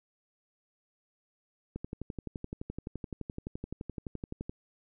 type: click train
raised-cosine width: 3 ms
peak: -24 dBFS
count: 33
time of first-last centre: 1.76-4.495 s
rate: 11.7 Hz
effects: none